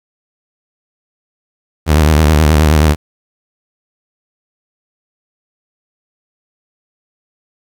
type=tone with vibrato; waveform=sawtooth; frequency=76.7 Hz; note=D#2; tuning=24 cents flat; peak=-3 dBFS; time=1.86-2.96 s; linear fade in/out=50 ms; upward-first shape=sine; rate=9.4 Hz; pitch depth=90 cents each way; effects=7-bit

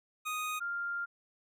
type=tone pair in turn; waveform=25% pulse / sine; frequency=1244.5 / 1396.9 Hz; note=D#6 / F6; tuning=0 / 0 cents; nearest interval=major second; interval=200 cents; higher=second; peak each=-30 / -33 dBFS; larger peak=first; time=0.25-0.6 / 0.6-1.06 s; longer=second; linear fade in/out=20 ms; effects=none

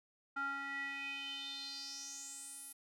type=tone with band-pass filter sweep; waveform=square; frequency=277.2 Hz; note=C#4; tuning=in tune; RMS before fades=-44 dBFS; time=0.36-2.73 s; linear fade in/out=10 ms; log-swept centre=1300 to 11000 Hz; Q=6; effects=none

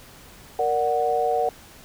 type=chord; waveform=sine; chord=Bb augmented; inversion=none; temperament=equal; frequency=466.2 / 587.3 / 740 Hz; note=Bb4 / D5 / F#5; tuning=0 / 0 / 0 cents; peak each=-24 / -27 / -22 dBFS; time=0.59-1.49 s; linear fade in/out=2 ms; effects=pink hiss -47 dBFS RMS until 1.84 s

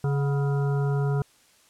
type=harmonic tone with a mistuned harmonic; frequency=140 Hz; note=C#3; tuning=18 cents sharp; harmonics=1 / 3 / 5 / 7 / 9 / 10; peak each=-22 / -31 / -38 / -41 / -44 / -42 dBFS; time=0.04-1.22 s; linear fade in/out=2 ms; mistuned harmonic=5; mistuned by=+66 cents; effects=white hiss -59 dBFS RMS until 1.69 s + low-pass 10000 Hz 12 dB/octave

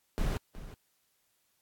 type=noise with echo; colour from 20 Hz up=brown; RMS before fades=-30 dBFS; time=0.18-0.37 s; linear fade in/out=0 ms; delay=370 ms; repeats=1; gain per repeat=-14 dB; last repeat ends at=0.74 s; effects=white hiss -74 dBFS RMS until 1.61 s + AAC 64 kbps

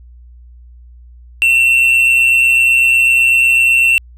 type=tone with amplitude modulation; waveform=triangle; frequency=2703 Hz; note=E7; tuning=43 cents sharp; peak=-4 dBFS; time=1.42-3.98 s; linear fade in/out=0 ms; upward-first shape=sine; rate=128 Hz; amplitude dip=45%; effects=added 60 Hz sine -36 dBFS peak until 4.17 s

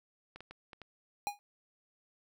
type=clicks; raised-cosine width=0.3 ms; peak=-32 dBFS; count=5; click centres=0.36 / 0.406 / 0.51 / 0.732 / 0.817 s
type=tone with exponential decay; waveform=square; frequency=819 Hz; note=G#5; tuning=24 cents flat; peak=-29 dBFS; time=1.27-1.39 s; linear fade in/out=0 ms; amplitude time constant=25 ms
effects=none

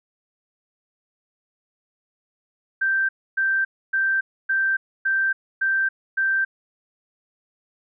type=tone bursts; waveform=sine; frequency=1566 Hz; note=G6; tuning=2 cents flat; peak=-18 dBFS; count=7; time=2.81-6.45 s; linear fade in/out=10 ms; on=280 ms; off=280 ms; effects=none

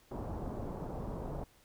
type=low-pass noise; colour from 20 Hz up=pink; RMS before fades=-40 dBFS; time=0.11-1.44 s; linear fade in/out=5 ms; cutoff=930 Hz; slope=24 dB/octave; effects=pink hiss -65 dBFS RMS until 1.64 s

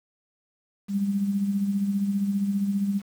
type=tone with tremolo; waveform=sine; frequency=199.5 Hz; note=G3; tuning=31 cents sharp; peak=-20 dBFS; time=0.88-3.02 s; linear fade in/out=50 ms; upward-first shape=sine; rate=15 Hz; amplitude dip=50%; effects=8-bit

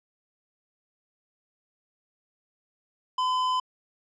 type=tone with tanh clipping; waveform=sine; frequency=1015 Hz; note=B5; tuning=47 cents sharp; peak=-25 dBFS; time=3.18-3.6 s; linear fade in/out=5 ms; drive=14 dB; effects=low-pass 6000 Hz 12 dB/octave

